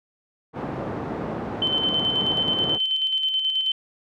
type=band-pass noise; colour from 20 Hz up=pink; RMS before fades=-30 dBFS; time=0.53-2.79 s; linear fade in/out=50 ms; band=140 to 910 Hz; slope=12 dB/octave
type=tone with tremolo; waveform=sine; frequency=3074 Hz; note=G7; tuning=35 cents flat; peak=-19 dBFS; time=1.62-3.72 s; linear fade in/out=2 ms; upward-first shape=square; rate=9.3 Hz; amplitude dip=40%
effects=none